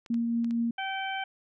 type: clicks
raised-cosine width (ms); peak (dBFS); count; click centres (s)
0.2; -31; 4; 0.062 / 0.143 / 0.445 / 0.509
type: tone with tremolo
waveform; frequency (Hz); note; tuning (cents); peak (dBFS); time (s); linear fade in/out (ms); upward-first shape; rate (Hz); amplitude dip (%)
sine; 233.1; A#3; 0; -24; 0.1-0.71; 5; triangle; 4.4; 25
type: harmonic tone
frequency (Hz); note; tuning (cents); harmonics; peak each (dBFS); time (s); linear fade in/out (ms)
773; G5; -24; 1 / 2 / 3 / 4; -33 / -36 / -38 / -39; 0.78-1.24; 5
effects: none